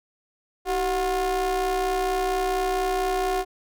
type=ring-modulated tone; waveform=square; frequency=174.61 Hz; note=F3; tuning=in tune; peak=-20 dBFS; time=0.65-3.45 s; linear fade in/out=50 ms; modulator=556 Hz; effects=none